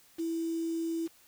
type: tone with quantisation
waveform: sine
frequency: 329.6 Hz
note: E4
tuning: in tune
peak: -30 dBFS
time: 0.18-1.08 s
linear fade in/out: 20 ms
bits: 8
effects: white hiss -61 dBFS RMS until 1.27 s